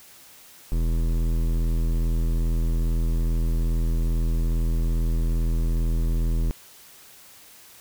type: tone with hard clipping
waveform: sine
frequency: 41.2 Hz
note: E1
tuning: in tune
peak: -22 dBFS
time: 0.72-6.51 s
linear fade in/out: 0 ms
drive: 15 dB
effects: white hiss -49 dBFS RMS until 7.8 s